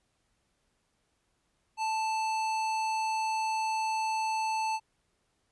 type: tone with hard clipping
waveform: sine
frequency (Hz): 880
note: A5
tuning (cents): 0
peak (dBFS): -30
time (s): 1.77-4.8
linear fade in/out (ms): 50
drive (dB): 16
effects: pink hiss -75 dBFS RMS until 5.51 s + resampled to 24000 Hz